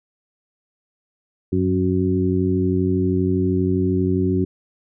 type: harmonic tone with a mistuned harmonic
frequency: 92.5 Hz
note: F#2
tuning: in tune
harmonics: 1 / 2 / 3 / 4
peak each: -22 / -22 / -22 / -22 dBFS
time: 1.52-4.45 s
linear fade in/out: 10 ms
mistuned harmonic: 1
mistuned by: +43 cents
effects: none